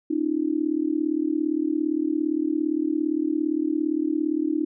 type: tone with amplitude modulation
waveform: sine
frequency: 308.4 Hz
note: D#4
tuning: 15 cents flat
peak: -17 dBFS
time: 0.1-4.65 s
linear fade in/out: 10 ms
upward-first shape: sine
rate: 37.5 Hz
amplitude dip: 95%
effects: none